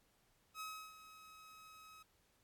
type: tone with ADSR envelope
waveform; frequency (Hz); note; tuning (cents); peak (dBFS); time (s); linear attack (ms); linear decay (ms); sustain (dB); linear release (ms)
sawtooth; 1276; D#6; +43; -40; 0.54-2.03; 65; 320; -13; 8
effects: pink hiss -75 dBFS RMS until 2.43 s + AAC 64 kbps